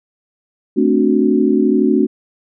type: chord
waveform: sine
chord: D dominant seventh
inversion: second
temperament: equal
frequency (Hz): 220 / 261.6 / 293.7 / 370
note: A3 / C4 / D4 / F#4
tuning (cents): 0 / 0 / 0 / 0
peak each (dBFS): -16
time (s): 0.76-2.07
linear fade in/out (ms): 20
effects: none